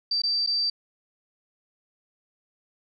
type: tone with dropouts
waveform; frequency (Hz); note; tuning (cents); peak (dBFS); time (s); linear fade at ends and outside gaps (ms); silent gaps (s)
sine; 4662; D8; -14; -22; 0.11-0.7; 5; 0.219-0.235 / 0.464-0.472
effects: none